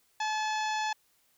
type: harmonic tone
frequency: 861 Hz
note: A5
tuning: 38 cents flat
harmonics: 1 / 2 / 3 / 4 / 5 / 6 / 7 / 8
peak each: -30 / -36 / -40 / -42 / -44 / -46 / -47 / -48 dBFS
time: 0.2-0.93 s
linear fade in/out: 5 ms
effects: white hiss -69 dBFS RMS until 1.37 s